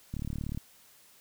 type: click train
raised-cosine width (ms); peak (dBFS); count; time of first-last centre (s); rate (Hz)
5; -23; 17; 0.14-0.575; 36.8
effects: white hiss -59 dBFS RMS until 1.2 s